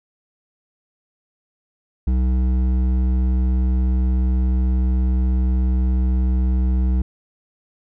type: tone with hard clipping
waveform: triangle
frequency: 63.1 Hz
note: B1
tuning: 38 cents sharp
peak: -17 dBFS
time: 2.07-7.02 s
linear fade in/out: 5 ms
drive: 13 dB
effects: none